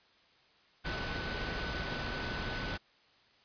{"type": "tone in noise", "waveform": "sine", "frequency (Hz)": 1500, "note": "F#6", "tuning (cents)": 23, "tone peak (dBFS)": -42, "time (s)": [0.84, 2.78], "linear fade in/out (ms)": 20, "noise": "pink", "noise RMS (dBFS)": -37, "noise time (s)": [0.84, 2.78], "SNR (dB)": -8, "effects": ["white hiss -65 dBFS RMS until 3.44 s", "resampled to 11025 Hz"]}